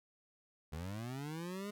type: linear sweep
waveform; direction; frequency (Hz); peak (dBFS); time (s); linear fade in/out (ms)
25% pulse; up; 74 to 209.2; -37; 0.72-1.71; 10
effects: none